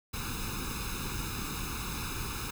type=noise with comb filter; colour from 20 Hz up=pink; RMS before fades=-36 dBFS; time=0.13-2.51 s; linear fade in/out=10 ms; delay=0.78 ms; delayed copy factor=+0.9; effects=none